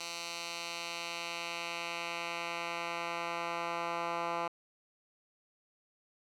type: tone with band-pass filter sweep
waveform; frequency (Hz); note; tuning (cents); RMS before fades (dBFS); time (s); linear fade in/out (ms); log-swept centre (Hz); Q
10% pulse; 170; F3; -46; -38; 0-4.48; 5; 4600 to 1200; 1.1
effects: none